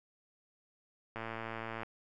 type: click train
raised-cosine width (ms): 0.5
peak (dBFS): -25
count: 77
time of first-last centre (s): 1.16-1.833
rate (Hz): 113
effects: none